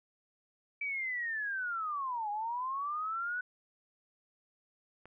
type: linear two-way sweep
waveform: sine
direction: down then up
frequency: 2316 to 813 to 1495 Hz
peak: -33 dBFS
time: 0.81-3.41 s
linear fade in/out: 5 ms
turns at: 2.3 s
type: click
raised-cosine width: 0.5 ms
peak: -37 dBFS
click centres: 5.056 s
effects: none